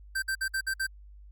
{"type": "tone bursts", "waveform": "square", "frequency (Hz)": 1562, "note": "G6", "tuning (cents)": -7, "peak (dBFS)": -28, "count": 6, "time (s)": [0.15, 0.869], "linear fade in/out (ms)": 10, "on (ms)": 74, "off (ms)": 55, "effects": ["added 50 Hz sine -47 dBFS peak until 1.31 s", "Opus 48 kbps"]}